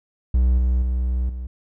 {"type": "tone with level steps", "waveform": "triangle", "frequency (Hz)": 62.3, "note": "B1", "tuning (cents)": 16, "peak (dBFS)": [-12, -14, -17, -25], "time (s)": [0.34, 1.47], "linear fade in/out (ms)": 5, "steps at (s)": [0.58, 0.82, 1.29], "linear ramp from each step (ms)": 2, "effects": []}